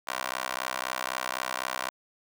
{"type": "tone with high-pass filter", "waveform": "15% pulse", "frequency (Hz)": 63.9, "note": "C2", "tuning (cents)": -40, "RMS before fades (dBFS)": -33, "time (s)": [0.07, 1.9], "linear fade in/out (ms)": 10, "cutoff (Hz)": 960, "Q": 1.4, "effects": []}